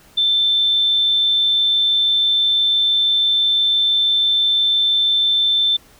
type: tone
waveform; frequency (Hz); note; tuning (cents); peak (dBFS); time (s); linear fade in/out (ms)
sine; 3547; A7; +13; -13; 0.17-5.77; 10
effects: pink hiss -49 dBFS RMS until 5.99 s